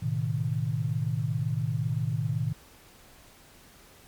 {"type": "chord", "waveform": "sine", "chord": "A diminished", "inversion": "none", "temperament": "equal with one note detuned", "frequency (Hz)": [110, 127.9, 155.56], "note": ["A2", "C3", "Eb3"], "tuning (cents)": [0, -39, 0], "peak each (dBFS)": -30, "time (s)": [0.02, 2.53], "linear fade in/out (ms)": 10, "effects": ["pink hiss -54 dBFS RMS until 4.07 s", "MP3 96 kbps"]}